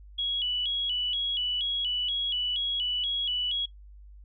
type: tone with vibrato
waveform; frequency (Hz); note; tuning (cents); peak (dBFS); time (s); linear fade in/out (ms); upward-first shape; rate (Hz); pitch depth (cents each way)
sine; 3136; G7; 0; -26; 0.18-3.66; 10; square; 2.1; 99
effects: noise-tail reverb RT60 0.1 s tail -18 dB re dry + added 50 Hz sine -46 dBFS peak until 4.24 s